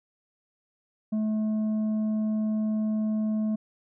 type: tone with tanh clipping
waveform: sine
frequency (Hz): 215.9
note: A3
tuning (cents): -33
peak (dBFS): -25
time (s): 1.12-3.56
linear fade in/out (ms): 10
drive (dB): 5
effects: none